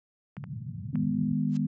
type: clicks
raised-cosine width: 0.5 ms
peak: -30 dBFS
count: 3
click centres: 0.368 / 0.44 / 0.956 s
type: band-pass noise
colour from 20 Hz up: pink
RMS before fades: -38 dBFS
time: 0.37-1.33 s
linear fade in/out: 5 ms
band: 100 to 190 Hz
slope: 48 dB/octave
type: chord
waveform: sine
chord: G# minor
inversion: second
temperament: equal with one note detuned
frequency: 155.56 / 205.1 / 246.9 Hz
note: D#3 / G#3 / B3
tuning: 0 / -21 / 0 cents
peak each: -29 dBFS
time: 0.93-1.67 s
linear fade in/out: 10 ms
type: noise with exponential growth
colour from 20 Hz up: white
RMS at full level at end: -43 dBFS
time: 1.47-1.57 s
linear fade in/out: 2 ms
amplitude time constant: 21 ms
effects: resampled to 16000 Hz